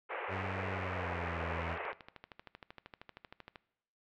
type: band-pass noise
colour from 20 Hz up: pink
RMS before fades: -40 dBFS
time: 0.09-1.93 s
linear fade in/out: 20 ms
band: 400 to 2600 Hz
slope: 48 dB/octave
type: tone with pitch glide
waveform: sawtooth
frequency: 95.1 to 83.27 Hz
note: F#2 to E2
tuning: +48 to +18 cents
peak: -35 dBFS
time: 0.28-1.78 s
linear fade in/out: 50 ms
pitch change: -230 cents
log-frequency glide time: 0.7-1.39 s
type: click train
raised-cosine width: 0.3 ms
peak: -31 dBFS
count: 26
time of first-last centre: 1.62-3.558 s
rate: 12.9 Hz
effects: noise-tail reverb RT60 0.8 s tail -20 dB re dry + low-pass 4000 Hz 12 dB/octave